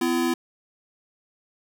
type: tone pair together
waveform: square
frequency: 253.2 / 338 Hz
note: B3 / E4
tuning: +43 / +43 cents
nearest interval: perfect fourth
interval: 500 cents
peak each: -25 / -24 dBFS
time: 0.01-0.34 s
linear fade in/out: 5 ms
effects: none